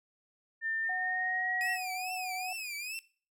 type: tone with pitch glide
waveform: sine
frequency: 1800 to 1904.8 Hz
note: A6 to A#6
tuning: +39 to +37 cents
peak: -31 dBFS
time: 0.61-1.78 s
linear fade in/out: 50 ms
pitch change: +98 cents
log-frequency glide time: 0.8-1.53 s
type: tone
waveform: sine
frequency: 740 Hz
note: F#5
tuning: in tune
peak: -36 dBFS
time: 0.89-2.53 s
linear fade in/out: 5 ms
type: tone with vibrato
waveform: sawtooth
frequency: 2485 Hz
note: D#7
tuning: 3 cents flat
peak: -34 dBFS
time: 1.61-2.99 s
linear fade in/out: 0 ms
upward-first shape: triangle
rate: 2.4 Hz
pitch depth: 150 cents each way
effects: noise-tail reverb RT60 0.4 s tail -19 dB re dry